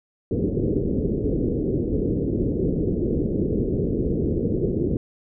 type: low-pass noise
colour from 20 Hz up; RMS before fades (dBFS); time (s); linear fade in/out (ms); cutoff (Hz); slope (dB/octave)
white; -23; 0.31-4.97; 2; 450; 48
effects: none